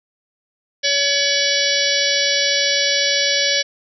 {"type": "harmonic tone with a mistuned harmonic", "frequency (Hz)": 566, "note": "C#5", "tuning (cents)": 36, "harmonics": [1, 3, 4, 5, 6, 7, 8, 9, 10], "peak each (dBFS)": [-24, -24, -24, -24, -24, -24, -24, -24, -24], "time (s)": [0.83, 3.63], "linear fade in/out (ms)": 20, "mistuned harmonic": 5, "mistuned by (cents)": 86, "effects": []}